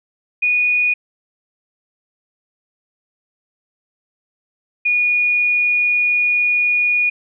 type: tone pair in turn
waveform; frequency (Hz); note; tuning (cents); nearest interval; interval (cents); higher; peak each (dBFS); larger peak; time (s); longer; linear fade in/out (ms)
sine; 2463 / 2449; D#7 / D#7; -18 / -28; unison; 10; first; -13; neither; 0.42-0.94 / 4.85-7.1; second; 10
effects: none